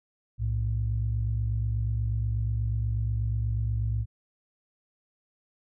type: tone pair together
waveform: sine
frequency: 61.74 / 110 Hz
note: B1 / A2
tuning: 0 / 0 cents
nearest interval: minor seventh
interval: 1000 cents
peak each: -28 / -26 dBFS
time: 0.38-4.06 s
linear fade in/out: 50 ms
effects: tanh soft clip ceiling -18 dBFS